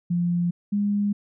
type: tone pair in turn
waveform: sine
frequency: 174 / 204.2 Hz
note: F3 / G#3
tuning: -6 / -29 cents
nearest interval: minor third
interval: 277 cents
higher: second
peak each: -20 dBFS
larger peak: neither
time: 0.1-0.51 / 0.72-1.13 s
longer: neither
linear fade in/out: 10 ms
effects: none